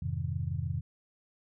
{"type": "chord", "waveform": "sine", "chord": "F minor seventh", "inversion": "none", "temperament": "just", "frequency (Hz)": [87.31, 104.77, 130.96, 157.15], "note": ["F2", "Ab2", "C3", "Eb3"], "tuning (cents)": [0, 16, 2, 18], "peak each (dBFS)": [-35, -37, -35, -38], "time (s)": [0.02, 0.81], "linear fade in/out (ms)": 5, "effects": []}